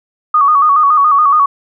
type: tone with vibrato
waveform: sine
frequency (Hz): 1174.7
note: D6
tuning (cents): 0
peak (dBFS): -6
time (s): 0.34-1.46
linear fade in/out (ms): 5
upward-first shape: square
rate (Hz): 7.1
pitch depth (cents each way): 79
effects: none